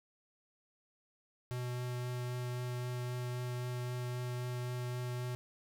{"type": "tone with vibrato", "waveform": "square", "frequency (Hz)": 123.8, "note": "B2", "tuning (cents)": 5, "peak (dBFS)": -37, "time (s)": [1.51, 5.35], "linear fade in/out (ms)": 0, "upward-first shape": "triangle", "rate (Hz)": 3.8, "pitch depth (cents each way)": 9, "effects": []}